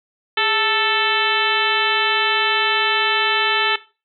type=harmonic tone with a mistuned harmonic; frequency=440 Hz; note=A4; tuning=in tune; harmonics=1 / 2 / 3 / 4 / 5 / 6 / 7 / 8 / 9; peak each=-27 / -24 / -23 / -22 / -25 / -24 / -23 / -26 / -28 dBFS; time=0.37-3.76 s; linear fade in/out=5 ms; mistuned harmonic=1; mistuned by=-100 cents; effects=noise-tail reverb RT60 0.3 s tail -17 dB re dry